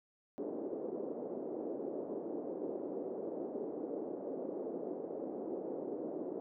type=band-pass noise; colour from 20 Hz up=pink; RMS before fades=-41 dBFS; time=0.38-6.4 s; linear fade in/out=0 ms; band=300 to 520 Hz; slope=24 dB/octave; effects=none